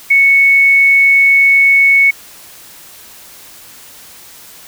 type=tone; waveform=sine; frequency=2213 Hz; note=C#7; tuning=3 cents flat; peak=-5 dBFS; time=0.1-2.11 s; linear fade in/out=10 ms; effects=white hiss -37 dBFS RMS until 4.67 s